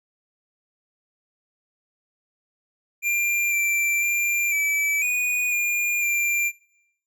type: tone with pitch steps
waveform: square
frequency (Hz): 2385 / 2351 / 2381 / 2306 / 2467 / 2415 / 2376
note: D7 / D7 / D7 / D7 / D#7 / D7 / D7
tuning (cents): +26 / +1 / +23 / -32 / -15 / +48 / +20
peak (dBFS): -21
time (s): 3.02-6.52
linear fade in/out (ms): 50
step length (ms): 500
effects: noise-tail reverb RT60 0.9 s tail -24 dB re dry